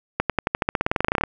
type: accelerating click train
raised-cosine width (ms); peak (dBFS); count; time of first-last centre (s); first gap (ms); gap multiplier
0.5; -4; 20; 0.2-1.237; 97; 0.93
effects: none